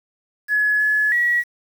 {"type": "tone with pitch steps", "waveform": "sine", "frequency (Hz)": [1696, 1706, 1922], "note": ["G#6", "G#6", "B6"], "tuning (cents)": [36, 46, -48], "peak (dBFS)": -15, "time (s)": [0.48, 1.44], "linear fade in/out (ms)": 50, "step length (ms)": 320, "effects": ["7-bit"]}